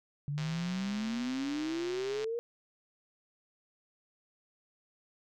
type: exponential sweep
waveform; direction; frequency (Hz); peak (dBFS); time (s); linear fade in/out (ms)
sine; up; 141.1 to 478.2; -32; 0.28-2.39; 0
type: click train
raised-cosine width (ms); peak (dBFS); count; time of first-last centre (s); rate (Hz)
0.2; -25; 245; 0.38-2.243; 131
effects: none

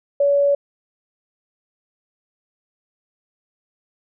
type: tone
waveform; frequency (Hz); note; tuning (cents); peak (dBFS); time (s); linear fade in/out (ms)
sine; 567; C#5; +39; -13; 0.2-0.55; 5
effects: none

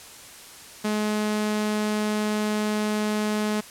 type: tone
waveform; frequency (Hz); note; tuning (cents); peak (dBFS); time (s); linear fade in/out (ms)
sawtooth; 212; G#3; +36; -19; 0.84-3.61; 10
effects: white hiss -44 dBFS RMS until 3.7 s + low-pass 11000 Hz 12 dB/octave

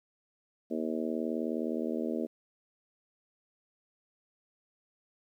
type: harmonic tone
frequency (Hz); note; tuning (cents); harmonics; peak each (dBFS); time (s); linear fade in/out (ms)
79.4; D#2; +36; 3 / 4 / 5 / 6 / 7 / 8; -34 / -36 / -38 / -40 / -41 / -42; 0.7-2.27; 20
effects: 11-bit

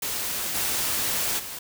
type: noise with level steps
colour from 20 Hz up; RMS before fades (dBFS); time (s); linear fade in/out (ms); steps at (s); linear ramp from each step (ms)
white; -29 / -26 / -36; 0.02-1.59; 5; 0.54 / 1.38; 20
effects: none

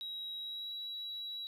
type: tone with pitch glide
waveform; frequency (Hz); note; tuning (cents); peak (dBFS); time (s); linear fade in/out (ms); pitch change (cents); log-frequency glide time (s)
triangle; 3844 to 3898; B7 to B7; -48 to -23; -37; 0.01-1.47; 0; +25; 0.38-0.75
effects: tanh soft clip ceiling -36 dBFS

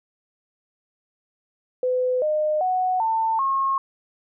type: tone with pitch steps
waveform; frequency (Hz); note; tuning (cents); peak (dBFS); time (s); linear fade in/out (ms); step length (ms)
sine; 505 / 611 / 739.4 / 894.6 / 1082.5; B4 / D#5 / F#5 / A5 / C#6; +39 / -32 / -1 / +28 / -41; -19; 1.83-3.78; 2; 390
effects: none

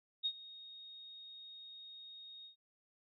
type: tone with ADSR envelope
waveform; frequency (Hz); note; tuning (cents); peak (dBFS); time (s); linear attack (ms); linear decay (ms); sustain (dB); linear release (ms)
sine; 3729; A#7; 0; -31; 0.23-2.56; 28; 62; -19; 110
effects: none

